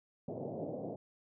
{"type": "band-pass noise", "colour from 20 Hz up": "white", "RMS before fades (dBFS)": -41, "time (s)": [0.28, 0.96], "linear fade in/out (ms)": 5, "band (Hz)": [110, 670], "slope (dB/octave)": 48, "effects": []}